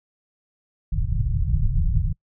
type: low-pass noise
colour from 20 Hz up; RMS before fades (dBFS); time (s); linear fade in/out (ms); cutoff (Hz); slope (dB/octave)
pink; -21; 0.92-2.13; 10; 160; 96
effects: noise-tail reverb RT60 0.1 s tail -25 dB re dry